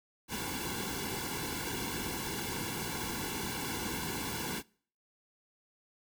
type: noise with comb filter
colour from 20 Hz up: pink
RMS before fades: -37 dBFS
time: 0.28-4.63 s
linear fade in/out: 50 ms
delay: 1.6 ms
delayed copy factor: -0.95
effects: noise-tail reverb RT60 0.5 s tail -24 dB re dry